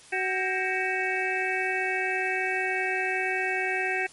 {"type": "harmonic tone with a mistuned harmonic", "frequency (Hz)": 374.9, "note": "F#4", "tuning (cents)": 23, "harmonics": [1, 2, 4, 5, 6, 7], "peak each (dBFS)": [-32, -32, -32, -32, -32, -32], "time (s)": [0.12, 4.07], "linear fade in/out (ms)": 10, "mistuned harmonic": 4, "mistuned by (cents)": 96, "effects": ["white hiss -51 dBFS RMS until 4.12 s", "MP3 48 kbps"]}